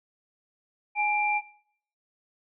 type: tone pair together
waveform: sine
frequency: 836 / 2365 Hz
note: G#5 / D7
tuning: +11 / +12 cents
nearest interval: octave + tritone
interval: 1801 cents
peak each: -25 dBFS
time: 0.95-1.42 s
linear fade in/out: 50 ms
effects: noise-tail reverb RT60 0.6 s tail -19 dB re dry